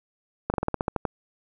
slowing click train, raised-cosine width 1 ms, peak -10 dBFS, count 10, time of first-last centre 0.5-1.052 s, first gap 39 ms, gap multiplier 1.11, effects none

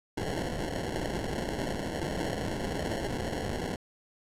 white noise with sample-and-hold, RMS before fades -33 dBFS, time 0.17-3.76 s, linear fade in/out 5 ms, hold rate 1225 Hz, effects low-pass 10000 Hz 12 dB/octave

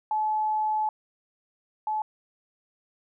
sine tone pair in turn, 860 / 860 Hz, A5 / A5, -40 / -40 cents, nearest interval unison, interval 0 cents, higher neither, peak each -23 / -25 dBFS, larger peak first, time 0.11-0.89 / 1.87-2.02 s, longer first, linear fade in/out 2 ms, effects none

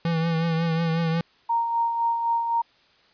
square tone with vibrato, 164.81 Hz, E3, in tune, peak -22 dBFS, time 0.05-1.21 s, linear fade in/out 2 ms, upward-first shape triangle, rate 5.5 Hz, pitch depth 48 cents each way
sine tone with tremolo, 929 Hz, A#5, 6 cents flat, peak -19 dBFS, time 1.49-2.62 s, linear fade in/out 10 ms, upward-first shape sine, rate 3.9 Hz, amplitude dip 45%
effects white hiss -59 dBFS RMS until 3.13 s + resampled to 11025 Hz

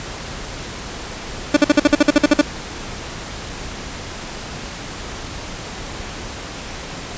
30% pulse tone bursts, 293.7 Hz, D4, in tune, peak -5 dBFS, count 12, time 1.54-2.414 s, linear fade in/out 5 ms, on 27 ms, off 50 ms, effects pink hiss -30 dBFS RMS until 7.17 s + resampled to 16000 Hz

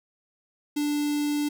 square tone with notch filter, 293.7 Hz, D4, in tune, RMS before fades -26 dBFS, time 0.76-1.49 s, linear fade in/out 10 ms, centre 1200 Hz, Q 0.61, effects none

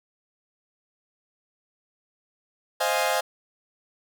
sawtooth chord, F minor seventh, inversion second, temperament equal, 523.3 / 622.3 / 698.5 / 830.6 Hz, C5 / Eb5 / F5 / Ab5, 0 / 0 / 0 / 0 cents, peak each -24 dBFS, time 2.8-3.21 s, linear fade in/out 10 ms, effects none

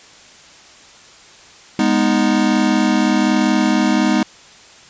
square chord, G# minor, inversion none, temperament equal with one note detuned, 205.7 / 246.9 / 311.1 Hz, G#3 / B3 / D#4, -16 / 0 / 0 cents, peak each -18 dBFS, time 1.79-4.23 s, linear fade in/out 2 ms, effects white hiss -43 dBFS RMS until 4.89 s + resampled to 16000 Hz

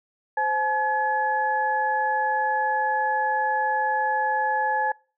sine tone cluster, 521 / 855 / 1697 Hz, C5 / A5 / G#6, -7 / -50 / +37 cents, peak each -31 / -22 / -27 dBFS, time 0.37-4.92 s, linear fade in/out 5 ms, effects noise-tail reverb RT60 0.4 s tail -26 dB re dry

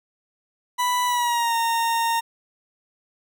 40% pulse tone with pitch glide, 987.8 to 921.6 Hz, B5 to A#5, 0 to -20 cents, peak -19 dBFS, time 0.78-2.21 s, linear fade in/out 20 ms, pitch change -120 cents, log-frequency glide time 1.06-1.55 s, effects none

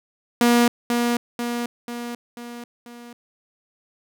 sawtooth tone with echo, 238.8 Hz, A#3, 42 cents sharp, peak -10 dBFS, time 0.41-0.68 s, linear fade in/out 2 ms, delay 490 ms, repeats 5, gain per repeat -5 dB, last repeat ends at 3.13 s, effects none

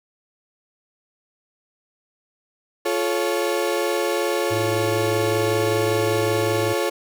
35% pulse chord, F augmented, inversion none, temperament equal with one note detuned, 349.2 / 431.7 / 554.4 Hz, F4 / A4 / C#5, 0 / -33 / 0 cents, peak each -23 dBFS, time 2.85-6.9 s, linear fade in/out 10 ms
harmonic tone, 108 Hz, A2, 32 cents flat, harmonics 1 / 3 / 4, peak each -26 / -31 / -32 dBFS, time 4.5-6.74 s, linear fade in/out 20 ms
effects none

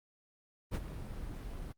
brown noise with ADSR envelope, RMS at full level -30 dBFS, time 0.71-1.73 s, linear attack 39 ms, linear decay 42 ms, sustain -12 dB, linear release 17 ms, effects Opus 32 kbps

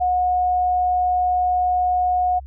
sine tone, 726 Hz, F#5, 33 cents flat, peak -16 dBFS, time 0-2.4 s, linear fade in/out 20 ms, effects added 67 Hz sine -34 dBFS peak until 2.46 s

